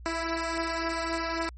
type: beating tone pair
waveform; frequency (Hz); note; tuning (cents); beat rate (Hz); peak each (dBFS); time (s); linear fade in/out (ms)
10% pulse; 329.6 / 333.3; E4 / E4; 0 / +19; 3.7; -21 / -27; 0.06-1.49; 0
effects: added 60 Hz sine -42 dBFS peak until 1.57 s + MP3 32 kbps